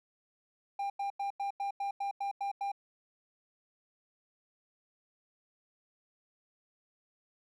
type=tone bursts; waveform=triangle; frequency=798 Hz; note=G5; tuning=31 cents sharp; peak=-30 dBFS; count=10; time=0.79-2.718 s; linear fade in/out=5 ms; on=110 ms; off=92 ms; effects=none